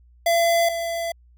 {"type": "tone pair in turn", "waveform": "square", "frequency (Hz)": [677, 673.3], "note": ["E5", "E5"], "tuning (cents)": [46, 36], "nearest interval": "unison", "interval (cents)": 10, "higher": "first", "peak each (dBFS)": [-17, -25], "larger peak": "first", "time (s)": [[0.26, 0.69], [0.69, 1.12]], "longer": "neither", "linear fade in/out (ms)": 5, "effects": ["added 60 Hz sine -50 dBFS peak until 1.37 s"]}